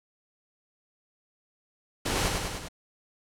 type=noise with echo; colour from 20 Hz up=pink; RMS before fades=-28 dBFS; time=2.05-2.29 s; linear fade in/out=10 ms; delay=99 ms; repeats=4; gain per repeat=-3 dB; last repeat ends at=2.686 s; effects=low-pass 10000 Hz 12 dB/octave